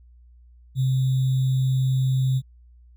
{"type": "tone with sample-and-hold", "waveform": "sine", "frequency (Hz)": 130.81, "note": "C3", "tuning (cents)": 0, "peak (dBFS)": -18, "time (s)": [0.75, 2.42], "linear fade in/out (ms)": 50, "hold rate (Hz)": 3675, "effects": ["added 60 Hz sine -48 dBFS peak until 2.96 s"]}